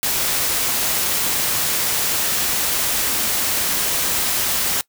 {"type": "noise", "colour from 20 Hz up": "white", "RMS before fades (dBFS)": -20, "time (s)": [0.03, 4.81], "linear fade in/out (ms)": 0, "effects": ["noise-tail reverb RT60 0.1 s tail -22 dB re dry"]}